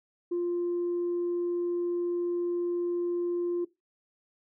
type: tone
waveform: sine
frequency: 349.2 Hz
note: F4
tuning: in tune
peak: -25 dBFS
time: 0.31-3.65 s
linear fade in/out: 10 ms
effects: noise-tail reverb RT60 0.2 s tail -19 dB re dry + tanh soft clip ceiling -24 dBFS